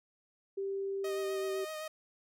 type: tone with pitch glide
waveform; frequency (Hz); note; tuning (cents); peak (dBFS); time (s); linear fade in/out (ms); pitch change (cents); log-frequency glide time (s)
sine; 392 to 385.5; G4 to G4; 0 to -29; -33; 0.57-1.65; 10; -29; 1.11-1.44
type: tone with vibrato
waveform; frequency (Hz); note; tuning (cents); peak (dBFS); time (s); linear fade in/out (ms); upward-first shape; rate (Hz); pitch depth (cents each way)
sawtooth; 622; D#5; -1; -35; 1.04-1.88; 5; sine; 7.8; 22
effects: none